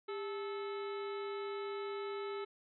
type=harmonic tone with a mistuned harmonic; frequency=435.4 Hz; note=A4; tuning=18 cents flat; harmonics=1 / 2 / 3 / 4 / 5 / 6 / 7 / 8 / 9; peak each=-39 / -50 / -47 / -58 / -53 / -62 / -59 / -63 / -56 dBFS; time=0.08-2.45 s; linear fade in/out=10 ms; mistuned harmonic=1; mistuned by=-140 cents; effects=none